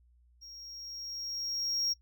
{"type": "tone with level ramp", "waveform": "triangle", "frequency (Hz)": 5588, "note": "F8", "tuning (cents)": 0, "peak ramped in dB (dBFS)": [-46, -26], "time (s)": [0.41, 1.94], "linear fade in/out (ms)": 20, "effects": ["noise-tail reverb RT60 0.1 s tail -23 dB re dry", "added 60 Hz sine -61 dBFS peak until 2.01 s"]}